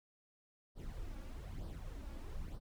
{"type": "noise with flanger", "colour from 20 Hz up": "brown", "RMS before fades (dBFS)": -45, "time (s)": [0.75, 2.6], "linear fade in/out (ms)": 50, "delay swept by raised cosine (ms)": [0.21, 3.61], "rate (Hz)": 1.1, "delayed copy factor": 0.65, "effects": []}